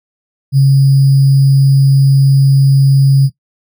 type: tone with sample-and-hold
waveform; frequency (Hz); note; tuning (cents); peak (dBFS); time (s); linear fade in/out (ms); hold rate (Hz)
sine; 136.9; C#3; -21; -4; 0.52-3.3; 50; 4900
effects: noise-tail reverb RT60 0.1 s tail -17 dB re dry